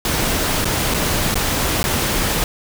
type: noise with dropouts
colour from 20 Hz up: pink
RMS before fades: -19 dBFS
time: 0.05-2.44 s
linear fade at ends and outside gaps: 1 ms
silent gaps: 0.645-0.654 / 0.939-0.944 / 1.343-1.355 / 1.83-1.84 s
effects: none